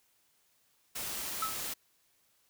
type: noise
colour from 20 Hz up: white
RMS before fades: -38 dBFS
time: 0.95-1.74 s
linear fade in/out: 10 ms
type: tone with exponential decay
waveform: triangle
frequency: 1300 Hz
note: E6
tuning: 24 cents flat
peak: -26 dBFS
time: 1.42-1.64 s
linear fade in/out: 5 ms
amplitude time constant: 46 ms
effects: white hiss -71 dBFS RMS until 2.49 s